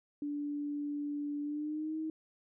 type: tone with pitch glide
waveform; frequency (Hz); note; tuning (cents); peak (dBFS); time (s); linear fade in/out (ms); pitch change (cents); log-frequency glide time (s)
sine; 291.1 to 315.6; D4 to D#4; -15 to +25; -34; 0.22-2.1; 2; +140; 1.42-1.97
effects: none